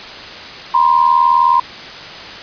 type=tone pair together; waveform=sine; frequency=958 / 1037.7 Hz; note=A#5 / C6; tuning=+47 / -15 cents; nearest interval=minor second; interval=138 cents; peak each=-11 dBFS; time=0.74-1.6 s; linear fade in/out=5 ms; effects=white hiss -30 dBFS RMS until 2.42 s + resampled to 11025 Hz